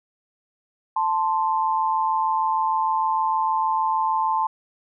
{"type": "tone pair together", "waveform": "sine", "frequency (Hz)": [880, 1046.5], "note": ["A5", "C6"], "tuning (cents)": [0, 0], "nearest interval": "minor third", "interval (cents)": 300, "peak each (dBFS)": [-21, -23], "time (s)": [0.96, 4.47], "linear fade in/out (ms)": 5, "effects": []}